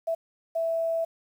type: tone bursts at uneven times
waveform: sine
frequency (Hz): 659.3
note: E5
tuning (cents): 0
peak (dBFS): -24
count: 2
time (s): 0.07-0.15 / 0.55-1.05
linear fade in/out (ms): 10
effects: 9-bit